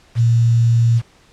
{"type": "tone with quantisation", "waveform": "sine", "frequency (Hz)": 116.54, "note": "A#2", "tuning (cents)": 0, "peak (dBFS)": -10, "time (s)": [0.15, 1.02], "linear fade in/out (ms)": 50, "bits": 6, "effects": ["pink hiss -51 dBFS RMS until 1.32 s", "low-pass 7000 Hz 12 dB/octave"]}